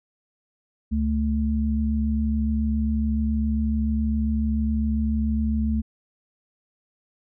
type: tone pair together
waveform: sine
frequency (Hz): 70.7 / 219.3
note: C#2 / A3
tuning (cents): +35 / -6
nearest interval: octave + minor sixth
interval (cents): 1959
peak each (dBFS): -23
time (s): 0.91-5.82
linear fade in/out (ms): 20
effects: none